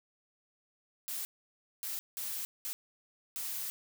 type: noise bursts at uneven times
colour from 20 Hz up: blue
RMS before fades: -38 dBFS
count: 5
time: 1.08-1.25 / 1.83-1.99 / 2.17-2.45 / 2.65-2.73 / 3.36-3.7 s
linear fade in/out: 0 ms
effects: none